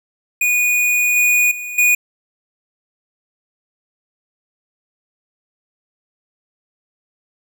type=tone with level steps; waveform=square; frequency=2460 Hz; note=D#7; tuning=20 cents flat; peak=-14 / -12 / -26 / -11 dBFS; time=0.41-1.95 s; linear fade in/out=5 ms; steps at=1.16 / 1.51 / 1.78 s; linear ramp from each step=5 ms; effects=none